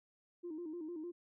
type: tone with vibrato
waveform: sine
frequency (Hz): 329.6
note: E4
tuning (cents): 0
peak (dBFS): -40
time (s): 0.43-1.12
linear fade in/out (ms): 20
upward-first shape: square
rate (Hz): 6.6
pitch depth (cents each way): 100
effects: tanh soft clip ceiling -37 dBFS